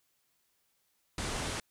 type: low-pass noise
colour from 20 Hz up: pink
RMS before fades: -36 dBFS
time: 1.18-1.6 s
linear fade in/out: 2 ms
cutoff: 10000 Hz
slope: 48 dB/octave
effects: white hiss -75 dBFS RMS until 1.7 s